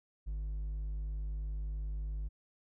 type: tone with hard clipping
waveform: sine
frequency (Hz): 51.5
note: G#1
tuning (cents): -14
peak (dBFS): -36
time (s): 0.26-2.29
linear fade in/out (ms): 20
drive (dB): 3
effects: none